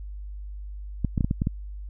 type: clicks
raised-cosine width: 5 ms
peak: -11 dBFS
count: 7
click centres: 1.047 / 1.178 / 1.208 / 1.245 / 1.311 / 1.419 / 1.471 s
effects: added 50 Hz sine -34 dBFS peak until 1.89 s